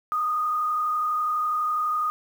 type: tone with frequency modulation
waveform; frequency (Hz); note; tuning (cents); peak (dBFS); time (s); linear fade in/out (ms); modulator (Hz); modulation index
sine; 1232; D#6; -17; -22; 0.12-2.1; 0; 32.1; 0.73
effects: 8-bit